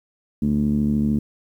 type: tone with low-pass filter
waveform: 10% pulse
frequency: 73.42 Hz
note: D2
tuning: in tune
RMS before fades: -20 dBFS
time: 0.42-1.19 s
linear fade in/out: 5 ms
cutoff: 230 Hz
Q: 4.1
effects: 9-bit